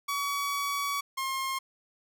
sawtooth tone pair in turn, 1133 / 1067.9 Hz, C#6 / C6, +37 / +35 cents, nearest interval minor second, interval 102 cents, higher first, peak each -25 / -26 dBFS, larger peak first, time 0.08-1.01 / 1.17-1.59 s, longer first, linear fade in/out 10 ms, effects none

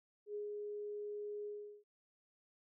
sine tone with ADSR envelope, 415.3 Hz, G#4, in tune, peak -39 dBFS, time 0.26-1.84 s, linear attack 88 ms, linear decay 140 ms, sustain -2 dB, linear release 380 ms, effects none

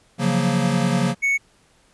square chord, Gb major seventh, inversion second, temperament equal, 138.59 / 174.61 / 185 / 233.1 Hz, Db3 / F3 / Gb3 / Bb3, 0 / 0 / 0 / 0 cents, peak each -24 dBFS, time 0.18-1.15 s, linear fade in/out 50 ms
triangle tone, 2217 Hz, C#7, in tune, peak -15 dBFS, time 1.22-1.38 s, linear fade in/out 20 ms
effects pink hiss -58 dBFS RMS until 1.93 s + resampled to 24000 Hz

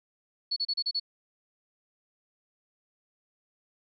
sine tone bursts, 4405 Hz, C#8, 12 cents flat, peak -26 dBFS, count 6, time 0.51-0.999 s, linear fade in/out 10 ms, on 54 ms, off 33 ms, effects none

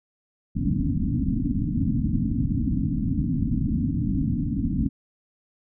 white low-pass noise, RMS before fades -24 dBFS, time 0.55-4.89 s, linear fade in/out 20 ms, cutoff 290 Hz, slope 96 dB/octave, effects none

